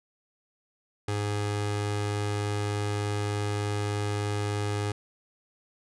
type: tone pair together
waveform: sawtooth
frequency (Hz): 103.35 / 206.7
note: G#2 / G#3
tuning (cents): -8 / -8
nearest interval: octave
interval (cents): 1200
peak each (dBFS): -23 / -30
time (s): 1.08-4.92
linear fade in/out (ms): 5
effects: resampled to 24000 Hz